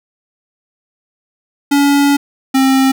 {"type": "tone pair in turn", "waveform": "square", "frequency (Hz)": [283.5, 266.3], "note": ["C#4", "C4"], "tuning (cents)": [39, 31], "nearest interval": "minor second", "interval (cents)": 108, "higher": "first", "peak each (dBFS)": -9, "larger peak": "neither", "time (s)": [[1.71, 2.17], [2.54, 2.92]], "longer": "first", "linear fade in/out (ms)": 10, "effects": []}